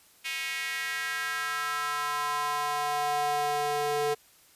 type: tone with high-pass filter sweep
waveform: square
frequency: 146.83 Hz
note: D3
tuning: in tune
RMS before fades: -30 dBFS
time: 0.24-4.15 s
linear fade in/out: 20 ms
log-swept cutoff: 2400 to 500 Hz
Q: 3.2
effects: white hiss -59 dBFS RMS until 4.55 s + resampled to 32000 Hz